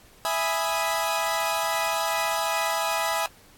sawtooth chord, E major seventh, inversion none, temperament equal, 659.3 / 830.6 / 987.8 / 1244.5 Hz, E5 / G#5 / B5 / D#6, 0 / 0 / 0 / 0 cents, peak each -25 / -25 / -26 / -27 dBFS, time 0.25-3.26 s, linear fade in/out 0 ms, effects pink hiss -54 dBFS RMS until 3.57 s + AAC 64 kbps

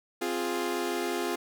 sawtooth chord, F minor, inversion second, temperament equal, 261.6 / 349.2 / 415.3 Hz, C4 / F4 / Ab4, 0 / 0 / 0 cents, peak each -32 / -27 / -30 dBFS, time 0.21-1.36 s, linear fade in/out 10 ms, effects none

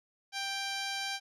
10% pulse tone with low-pass filter, 787 Hz, G5, 7 cents sharp, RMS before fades -36 dBFS, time 0.32-1.2 s, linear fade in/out 50 ms, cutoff 7400 Hz, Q 1.9, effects none

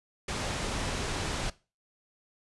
pink low-pass noise, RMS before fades -33 dBFS, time 0.28-1.5 s, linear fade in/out 5 ms, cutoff 7800 Hz, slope 12 dB/octave, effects noise-tail reverb RT60 0.3 s tail -19 dB re dry + resampled to 24000 Hz

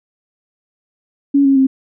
sine tone with pitch steps, 280.5 / 273.1 / 266 Hz, C#4 / C#4 / C4, +21 / -26 / +29 cents, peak -8 dBFS, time 1.34-1.67 s, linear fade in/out 10 ms, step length 110 ms, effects none

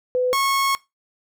sine / sawtooth tone pair in turn, 502 / 1095.5 Hz, B4 / C#6, +28 / -21 cents, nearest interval octave + major second, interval 1351 cents, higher second, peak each -17 / -15 dBFS, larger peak second, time 0.15-0.33 / 0.33-0.75 s, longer second, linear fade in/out 0 ms, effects noise-tail reverb RT60 0.2 s tail -19 dB re dry

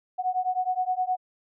sine beating tone pair, 733 / 742.6 Hz, F#5 / F#5, -16 / +6 cents, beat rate 9.6 Hz, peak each -27 dBFS, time 0.18-1.17 s, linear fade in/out 20 ms, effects none

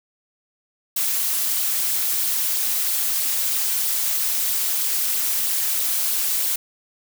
blue noise with flanger, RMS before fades -22 dBFS, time 0.96-6.56 s, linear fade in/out 5 ms, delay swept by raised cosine 0.21 to 6.11 ms, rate 3.1 Hz, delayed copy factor +0.5, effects none

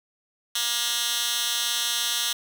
10% pulse tone with high-pass filter, 236.9 Hz, A#3, 28 cents sharp, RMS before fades -26 dBFS, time 0.55-2.33 s, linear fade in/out 5 ms, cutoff 3300 Hz, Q 1.2, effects none

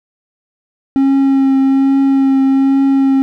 triangle tone with vibrato, 270.6 Hz, C#4, 42 cents flat, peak -6 dBFS, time 0.96-3.22 s, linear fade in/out 0 ms, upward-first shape triangle, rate 1.2 Hz, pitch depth 17 cents each way, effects none

